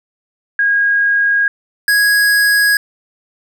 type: tone pair in turn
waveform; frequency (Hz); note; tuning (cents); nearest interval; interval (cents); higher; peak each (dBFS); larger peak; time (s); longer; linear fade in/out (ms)
sine / square; 1636 / 1658.8; G#6 / G#6; -26 / -3; unison; 23; second; -10; neither; 0.59-1.48 / 1.88-2.77; neither; 2
effects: none